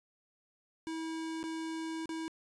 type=tone with dropouts; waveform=square; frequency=323.1 Hz; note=E4; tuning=35 cents flat; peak=-37 dBFS; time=0.87-2.28 s; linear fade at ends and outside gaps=0 ms; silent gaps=1.43-1.439 / 2.057-2.092 s; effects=resampled to 22050 Hz